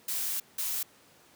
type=noise bursts at uneven times; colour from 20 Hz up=blue; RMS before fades=-32 dBFS; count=2; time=0.08-0.4 / 0.58-0.83 s; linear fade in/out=5 ms; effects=pink hiss -59 dBFS RMS until 1.35 s + high-pass 150 Hz 12 dB/octave